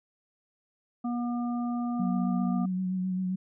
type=harmonic tone; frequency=240.5 Hz; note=B3; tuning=46 cents flat; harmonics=1 / 3 / 5; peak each=-28 / -38 / -42 dBFS; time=1.04-2.66 s; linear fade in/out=10 ms
type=tone with vibrato; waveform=sine; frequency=185.3 Hz; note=F#3; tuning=3 cents sharp; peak=-27 dBFS; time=1.99-3.36 s; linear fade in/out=10 ms; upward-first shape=sine; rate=7.6 Hz; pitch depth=25 cents each way
effects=none